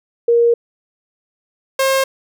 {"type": "tone pair in turn", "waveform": ["sine", "sawtooth"], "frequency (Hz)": [470, 535.1], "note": ["A#4", "C5"], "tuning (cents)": [14, 39], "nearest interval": "major second", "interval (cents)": 225, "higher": "second", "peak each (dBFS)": -9, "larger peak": "neither", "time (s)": [[0.28, 0.54], [1.79, 2.04]], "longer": "first", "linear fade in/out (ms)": 5, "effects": []}